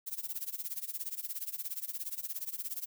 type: noise with tremolo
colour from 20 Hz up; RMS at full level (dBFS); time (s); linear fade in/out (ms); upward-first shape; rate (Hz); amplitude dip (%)
violet; -36; 0.06-2.86; 20; sine; 17; 90
effects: none